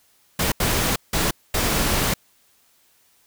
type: noise bursts at uneven times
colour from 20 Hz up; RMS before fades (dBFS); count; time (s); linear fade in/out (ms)
pink; -21; 4; 0.39-0.52 / 0.6-0.96 / 1.13-1.31 / 1.54-2.14; 5
effects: white hiss -60 dBFS RMS until 3.26 s